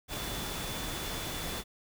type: tone in noise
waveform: sine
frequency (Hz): 3470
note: A7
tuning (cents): -25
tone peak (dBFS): -44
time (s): 0.08-1.64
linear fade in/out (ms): 50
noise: pink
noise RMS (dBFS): -37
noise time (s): 0.08-1.64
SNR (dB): -10
effects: none